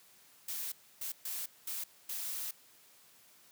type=noise bursts at uneven times; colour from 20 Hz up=blue; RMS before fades=-39 dBFS; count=5; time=0.48-0.72 / 1.01-1.12 / 1.25-1.46 / 1.67-1.84 / 2.09-2.51 s; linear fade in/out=5 ms; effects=white hiss -62 dBFS RMS until 3.51 s + high-pass 100 Hz 12 dB/octave